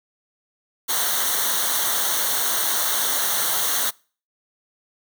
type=noise with comb filter; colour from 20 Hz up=white; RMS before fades=-22 dBFS; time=0.88-3.91 s; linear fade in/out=20 ms; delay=0.4 ms; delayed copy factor=-0.8; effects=noise-tail reverb RT60 0.4 s tail -25 dB re dry